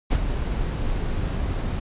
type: noise with ADSR envelope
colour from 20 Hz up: brown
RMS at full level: -18 dBFS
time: 0.1-1.8 s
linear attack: 20 ms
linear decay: 60 ms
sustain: -7 dB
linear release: 11 ms
effects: resampled to 8000 Hz